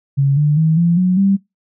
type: tone with pitch steps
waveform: sine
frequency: 138.59 / 148.54 / 159.2 / 170.62 / 182.87 / 196 Hz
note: C#3 / D3 / D#3 / F3 / F#3 / G3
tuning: 0 / +20 / +40 / -40 / -20 / 0 cents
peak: -10 dBFS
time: 0.17-1.37 s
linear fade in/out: 20 ms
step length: 200 ms
effects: noise-tail reverb RT60 0.2 s tail -24 dB re dry